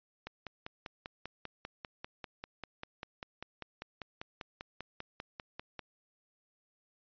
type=click train; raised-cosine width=0.3 ms; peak=-25 dBFS; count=29; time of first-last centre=0.27-5.793 s; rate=5.07 Hz; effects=resampled to 11025 Hz